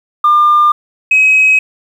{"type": "tone pair in turn", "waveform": "sine", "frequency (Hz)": [1200, 2544], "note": ["D6", "D#7"], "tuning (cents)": [37, 38], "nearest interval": "octave + minor second", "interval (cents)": 1301, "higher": "second", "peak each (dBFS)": -4, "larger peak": "neither", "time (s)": [[0.24, 0.72], [1.11, 1.59]], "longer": "neither", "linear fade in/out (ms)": 5, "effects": ["tanh soft clip ceiling -2 dBFS", "7-bit"]}